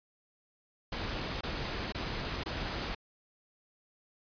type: noise bursts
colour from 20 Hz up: pink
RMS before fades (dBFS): -36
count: 4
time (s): 0.92-2.949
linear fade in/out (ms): 5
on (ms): 490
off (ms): 23
effects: resampled to 11025 Hz